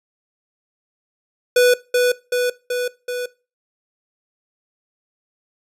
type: tone with echo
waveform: square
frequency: 493.5 Hz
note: B4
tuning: 1 cent flat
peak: -11 dBFS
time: 1.56-1.74 s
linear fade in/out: 5 ms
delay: 380 ms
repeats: 4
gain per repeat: -3 dB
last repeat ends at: 3.26 s
effects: noise-tail reverb RT60 0.3 s tail -20 dB re dry + resampled to 32000 Hz